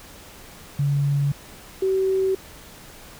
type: tone pair in turn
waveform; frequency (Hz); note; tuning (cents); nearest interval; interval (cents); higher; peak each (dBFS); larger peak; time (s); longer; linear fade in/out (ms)
sine; 142 / 381.7; C#3 / G4; +42 / -46; octave + perfect fourth; 1712; second; -18; neither; 0.79-1.32 / 1.82-2.35; neither; 5
effects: pink hiss -44 dBFS RMS until 3.19 s